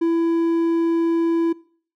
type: tone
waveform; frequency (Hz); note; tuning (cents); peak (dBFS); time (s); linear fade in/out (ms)
triangle; 333.1; E4; +18; -14; 0.01-1.53; 10
effects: noise-tail reverb RT60 0.5 s tail -22 dB re dry